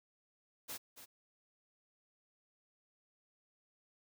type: noise with echo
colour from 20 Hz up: white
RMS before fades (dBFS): -44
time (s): 0.68-0.78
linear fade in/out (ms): 20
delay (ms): 280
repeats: 1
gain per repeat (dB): -10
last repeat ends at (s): 1.06
effects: none